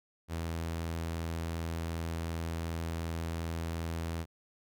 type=tone; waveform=sawtooth; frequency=82.7 Hz; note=E2; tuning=6 cents sharp; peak=-30 dBFS; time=0.28-4.26 s; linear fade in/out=50 ms; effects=none